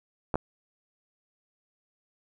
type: clicks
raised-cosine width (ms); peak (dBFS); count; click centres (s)
1; -13 / -13; 2; 0.342 / 0.356
effects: none